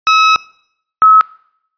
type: tone pair in turn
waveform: sawtooth / sine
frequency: 1288 / 1288 Hz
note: E6 / E6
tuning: -41 / -41 cents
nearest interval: unison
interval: 0 cents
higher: neither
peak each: -3 dBFS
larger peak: neither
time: 0.07-0.36 / 1.02-1.21 s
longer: first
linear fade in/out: 0 ms
effects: noise-tail reverb RT60 0.7 s tail -22 dB re dry + resampled to 11025 Hz